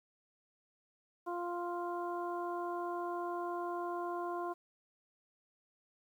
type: harmonic tone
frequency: 349.2 Hz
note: F4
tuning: in tune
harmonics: 1 / 2 / 3 / 4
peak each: -39 / -41 / -41 / -50 dBFS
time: 1.26-4.54 s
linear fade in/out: 20 ms
effects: 11-bit